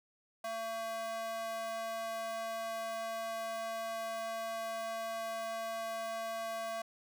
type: tone with high-pass filter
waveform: square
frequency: 225.4 Hz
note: A3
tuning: 42 cents sharp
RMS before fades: -39 dBFS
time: 0.44-6.82 s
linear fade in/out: 5 ms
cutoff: 770 Hz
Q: 3.4
effects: none